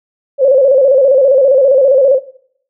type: tone with vibrato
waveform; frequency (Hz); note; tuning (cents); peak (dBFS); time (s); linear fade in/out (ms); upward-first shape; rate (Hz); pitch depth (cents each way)
sine; 538; C5; +48; -5; 0.38-2.2; 50; square; 15; 74
effects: noise-tail reverb RT60 0.6 s tail -17 dB re dry